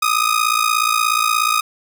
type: ring-modulated tone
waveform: sawtooth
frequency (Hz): 1244.5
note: D#6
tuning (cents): 0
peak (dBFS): -8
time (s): 0.02-1.61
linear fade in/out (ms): 5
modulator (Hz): 28.4
effects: none